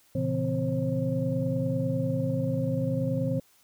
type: tone cluster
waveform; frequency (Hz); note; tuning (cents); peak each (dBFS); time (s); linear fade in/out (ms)
sine; 117.3 / 137.8 / 167.5 / 257.3 / 534; A#2 / C#3 / E3 / C4 / C5; +11 / -10 / +28 / -29 / +35; -31; 0.15-3.4; 5
effects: tanh soft clip ceiling -14 dBFS + white hiss -62 dBFS RMS until 3.63 s